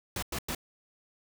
pink noise bursts, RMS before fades -34 dBFS, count 3, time 0.16-0.549 s, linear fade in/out 2 ms, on 65 ms, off 97 ms, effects none

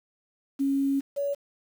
sine tone pair in turn, 275.3 / 565.4 Hz, C#4 / C#5, -12 / +34 cents, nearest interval octave, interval 1246 cents, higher second, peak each -22 / -25 dBFS, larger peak first, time 0.59-1.01 / 1.16-1.35 s, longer first, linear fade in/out 20 ms, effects 8-bit

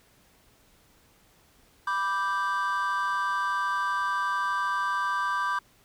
triangle chord, G major, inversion first, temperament equal, 987.8 / 1174.7 / 1568 Hz, B5 / D6 / G6, 0 / 0 / 0 cents, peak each -28 / -26 / -28 dBFS, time 1.87-5.59 s, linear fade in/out 5 ms, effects tanh soft clip ceiling -17 dBFS + pink hiss -61 dBFS RMS until 5.84 s

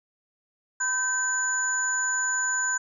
sine tone cluster, 1004 / 1550 / 6930 Hz, B5 / G6 / A8, +28 / -20 / -27 cents, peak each -34 / -26 / -27 dBFS, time 0.8-2.78 s, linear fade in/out 10 ms, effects none

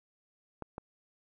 clicks, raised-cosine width 1 ms, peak -25 dBFS, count 2, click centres 0.623 / 0.781 s, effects none

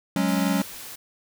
square chord, F# suspended second, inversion none, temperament equal with one note detuned, 185 / 207.7 / 275.9 Hz, F#3 / G#3 / C#4, 0 / 0 / -8 cents, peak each -25 / -27 / -26 dBFS, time 0.16-0.62 s, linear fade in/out 2 ms
white noise, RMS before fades -39 dBFS, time 0.28-0.96 s, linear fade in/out 10 ms
effects none

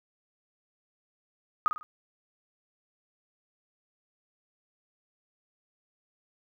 sine tone with echo, 1244.5 Hz, D#6, in tune, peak -19 dBFS, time 1.66-1.68 s, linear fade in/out 0 ms, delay 50 ms, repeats 3, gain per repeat -8 dB, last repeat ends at 1.83 s, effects none

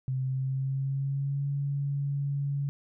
sine tone with pitch glide, 130.81 to 141.01 Hz, C3 to C#3, 0 to +30 cents, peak -27 dBFS, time 0.08-2.69 s, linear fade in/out 0 ms, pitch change +130 cents, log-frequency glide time 0.22-1.47 s, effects none

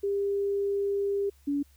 sine tone pair in turn, 400 / 285 Hz, G4 / C#4, +35 / +48 cents, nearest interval tritone, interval 587 cents, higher first, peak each -25 / -25 dBFS, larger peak neither, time 0.03-1.3 / 1.47-1.63 s, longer first, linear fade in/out 10 ms, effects added 69 Hz sine -57 dBFS peak until 1.76 s + white hiss -65 dBFS RMS until 1.76 s

